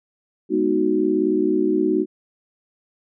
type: chord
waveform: sine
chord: G# minor seventh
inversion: none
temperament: equal with one note detuned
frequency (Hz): 209.7 / 246.9 / 311.1 / 370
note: G#3 / B3 / D#4 / F#4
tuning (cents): +17 / 0 / 0 / 0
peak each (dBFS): -26 / -26 / -20 / -20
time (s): 0.49-2.06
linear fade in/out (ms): 50
effects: none